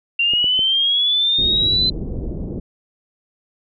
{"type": "linear sweep", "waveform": "sine", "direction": "up", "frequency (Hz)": [2752, 4063], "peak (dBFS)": -14, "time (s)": [0.19, 1.9], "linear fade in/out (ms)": 5}
{"type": "clicks", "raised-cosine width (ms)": 2, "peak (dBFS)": -18, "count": 3, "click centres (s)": [0.336, 0.443, 0.592]}
{"type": "low-pass noise", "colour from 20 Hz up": "pink", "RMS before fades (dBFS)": -26, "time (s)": [1.38, 2.6], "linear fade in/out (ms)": 5, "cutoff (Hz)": 430, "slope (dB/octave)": 24}
{"effects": []}